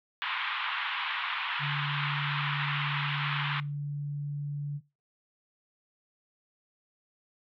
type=band-pass noise; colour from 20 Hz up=pink; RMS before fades=-33 dBFS; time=0.22-3.6 s; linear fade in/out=0 ms; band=940 to 3500 Hz; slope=48 dB/octave
type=tone; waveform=sine; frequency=144.6 Hz; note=D3; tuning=27 cents flat; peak=-31 dBFS; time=1.59-4.81 s; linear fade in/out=50 ms
effects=noise-tail reverb RT60 0.3 s tail -22 dB re dry